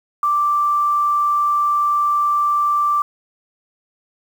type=tone with quantisation; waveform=sine; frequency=1174.7 Hz; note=D6; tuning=in tune; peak=-14 dBFS; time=0.23-3.02 s; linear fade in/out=2 ms; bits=7; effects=none